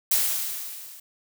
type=noise with level ramp; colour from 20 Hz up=blue; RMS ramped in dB=-20 to -45 dBFS; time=0.11-1 s; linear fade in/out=5 ms; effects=none